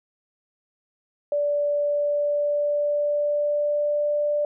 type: tone with pitch glide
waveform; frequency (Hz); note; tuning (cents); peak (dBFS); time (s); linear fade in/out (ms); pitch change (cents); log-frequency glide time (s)
sine; 582 to 589.4; D5 to D5; -16 to +6; -20; 1.32-4.45; 2; +22; 1.67-4.07
effects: none